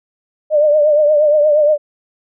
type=tone with vibrato; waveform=sine; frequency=600 Hz; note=D5; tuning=37 cents sharp; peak=-8 dBFS; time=0.5-1.78 s; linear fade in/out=50 ms; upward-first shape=triangle; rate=8.5 Hz; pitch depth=68 cents each way; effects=none